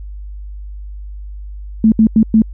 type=tone bursts at uneven times; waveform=sine; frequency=220 Hz; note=A3; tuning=in tune; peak=-5 dBFS; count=4; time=1.84-1.92 / 1.99-2.07 / 2.16-2.23 / 2.34-2.42 s; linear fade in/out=2 ms; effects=added 50 Hz sine -26 dBFS peak until 2.53 s